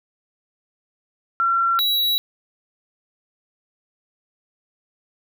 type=tone pair in turn; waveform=sine / square; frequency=1362 / 3899 Hz; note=F6 / B7; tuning=-44 / -23 cents; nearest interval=octave + tritone; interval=1821 cents; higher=second; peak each=-16 / -18 dBFS; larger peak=first; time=1.4-1.79 / 1.79-2.18 s; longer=neither; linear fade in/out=0 ms; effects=none